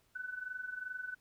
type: tone with amplitude modulation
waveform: sine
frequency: 1500 Hz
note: F#6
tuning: 23 cents sharp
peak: -36 dBFS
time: 0.15-1.15 s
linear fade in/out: 10 ms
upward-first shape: sine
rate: 22.6 Hz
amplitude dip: 75%
effects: pink hiss -72 dBFS RMS until 1.2 s